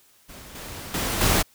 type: noise with level steps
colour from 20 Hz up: pink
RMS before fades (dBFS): -43 / -37 / -26 / -20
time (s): 0.28-1.43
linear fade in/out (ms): 20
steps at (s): 0.55 / 0.94 / 1.21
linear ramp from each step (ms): 2
effects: white hiss -58 dBFS RMS until 1.54 s